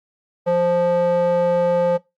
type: tone with band-pass filter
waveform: square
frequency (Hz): 174.8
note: F3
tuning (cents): +2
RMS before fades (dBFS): -18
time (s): 0.46-1.98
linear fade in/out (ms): 20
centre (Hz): 610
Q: 5.2
effects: noise-tail reverb RT60 0.2 s tail -20 dB re dry + Opus 48 kbps